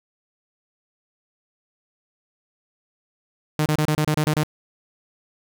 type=tone bursts; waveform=sawtooth; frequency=152.7 Hz; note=D#3; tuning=32 cents flat; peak=-14 dBFS; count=9; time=3.59-4.434 s; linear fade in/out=0 ms; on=68 ms; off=29 ms; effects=none